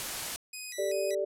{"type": "noise", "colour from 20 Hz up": "white", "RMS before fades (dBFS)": -35, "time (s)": [0, 0.36], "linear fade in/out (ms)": 0}
{"type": "tone with vibrato", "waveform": "10% pulse", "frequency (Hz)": 2217, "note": "C#7", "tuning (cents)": 0, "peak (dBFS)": -30, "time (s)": [0.53, 1.15], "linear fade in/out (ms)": 5, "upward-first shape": "square", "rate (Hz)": 2.6, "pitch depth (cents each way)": 210}
{"type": "chord", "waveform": "sine", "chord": "G suspended second", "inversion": "none", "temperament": "equal", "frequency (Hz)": [392, 440, 587.3], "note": ["G4", "A4", "D5"], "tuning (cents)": [0, 0, 0], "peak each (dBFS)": [-32, -36, -30], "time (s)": [0.78, 1.25], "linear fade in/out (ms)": 10}
{"effects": ["low-pass 12000 Hz 12 dB/octave"]}